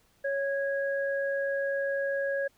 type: tone pair together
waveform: sine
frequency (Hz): 554.4 / 1651.3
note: C#5 / G#6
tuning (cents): 0 / -10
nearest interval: octave + perfect fifth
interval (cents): 1890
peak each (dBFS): -28 / -33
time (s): 0.24-2.48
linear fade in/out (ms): 10
effects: pink hiss -66 dBFS RMS until 2.57 s